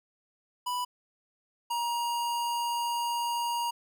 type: tone pair in turn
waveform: square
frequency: 987.8 / 946.1 Hz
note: B5 / A#5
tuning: 0 / +25 cents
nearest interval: minor second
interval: 75 cents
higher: first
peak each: -30 / -29 dBFS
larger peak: second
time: 0.66-0.85 / 1.7-3.71 s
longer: second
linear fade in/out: 10 ms
effects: none